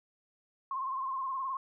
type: tone with vibrato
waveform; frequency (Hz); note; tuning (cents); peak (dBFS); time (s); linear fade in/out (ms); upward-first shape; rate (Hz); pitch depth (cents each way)
sine; 1062; C6; +25; -32; 0.71-1.57; 2; sine; 19; 59
effects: none